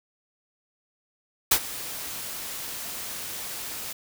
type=noise with ADSR envelope; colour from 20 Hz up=white; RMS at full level=-17 dBFS; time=1.51-3.93 s; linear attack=8 ms; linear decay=68 ms; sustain=-18 dB; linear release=6 ms; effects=none